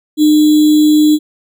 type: tone with sample-and-hold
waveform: sine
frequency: 303.5 Hz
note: D#4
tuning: 43 cents flat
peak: -5 dBFS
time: 0.17-1.19 s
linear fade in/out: 50 ms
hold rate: 3675 Hz
effects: none